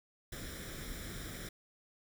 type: noise with comb filter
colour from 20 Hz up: pink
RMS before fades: -44 dBFS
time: 0.32-1.49 s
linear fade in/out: 5 ms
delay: 0.55 ms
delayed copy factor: +0.7
effects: none